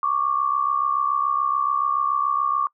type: tone pair together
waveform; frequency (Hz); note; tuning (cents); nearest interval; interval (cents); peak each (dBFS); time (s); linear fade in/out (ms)
sine; 1108.7 / 1175.7; C#6 / D6; 0 / +2; minor second; 102; -22; 0.03-2.67; 2
effects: noise-tail reverb RT60 0.1 s tail -23 dB re dry